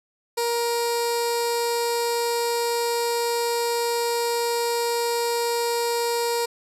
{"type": "tone with notch filter", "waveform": "15% pulse", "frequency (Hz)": 470.9, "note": "A#4", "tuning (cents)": 18, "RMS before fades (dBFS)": -24, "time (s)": [0.37, 6.46], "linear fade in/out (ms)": 10, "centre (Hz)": 1600, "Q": 0.9, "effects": ["resampled to 32000 Hz"]}